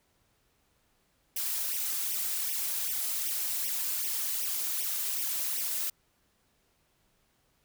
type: noise with flanger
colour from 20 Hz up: blue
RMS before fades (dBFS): -32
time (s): 1.36-5.9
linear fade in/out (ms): 5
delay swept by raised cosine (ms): 0.34 to 3.34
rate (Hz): 2.6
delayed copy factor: +0.95
effects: pink hiss -71 dBFS RMS until 7.64 s